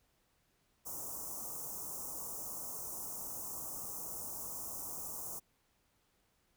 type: band-stop noise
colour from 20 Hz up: white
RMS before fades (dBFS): -43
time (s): 0.85-5.4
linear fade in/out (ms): 20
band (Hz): 1200 to 5900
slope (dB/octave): 48
effects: pink hiss -75 dBFS RMS until 6.56 s